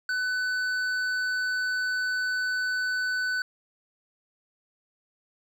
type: tone with hard clipping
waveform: triangle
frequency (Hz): 1500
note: F#6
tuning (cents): +23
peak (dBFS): -27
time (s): 0.09-3.42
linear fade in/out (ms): 2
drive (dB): 11
effects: none